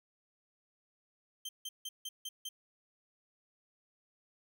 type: tone bursts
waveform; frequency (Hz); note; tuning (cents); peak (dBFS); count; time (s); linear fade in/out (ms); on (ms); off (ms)
sawtooth; 3136; G7; 0; -36; 6; 1.45-2.49; 5; 40; 160
effects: none